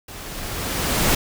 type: noise with level ramp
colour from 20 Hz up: pink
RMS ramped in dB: -37 to -17 dBFS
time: 0.08-1.15 s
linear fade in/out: 5 ms
effects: none